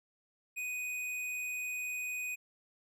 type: tone with hard clipping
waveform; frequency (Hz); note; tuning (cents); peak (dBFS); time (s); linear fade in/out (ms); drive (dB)
sine; 2491; D#7; +1; -37; 0.56-2.36; 20; 12
effects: none